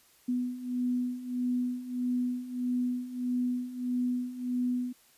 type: beating tone pair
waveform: sine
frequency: 246.9 / 248.5 Hz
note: B3 / B3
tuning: 0 / +11 cents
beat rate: 1.6 Hz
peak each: -34 / -30 dBFS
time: 0.28-4.93 s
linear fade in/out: 10 ms
effects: white hiss -62 dBFS RMS until 5.17 s + resampled to 32000 Hz